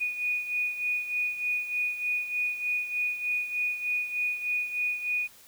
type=beating tone pair; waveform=sine; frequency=2466 / 2469.3 Hz; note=D#7 / D#7; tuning=-16 / -14 cents; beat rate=3.3 Hz; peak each=-28 / -34 dBFS; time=0-5.28 s; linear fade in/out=20 ms; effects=white hiss -54 dBFS RMS until 5.47 s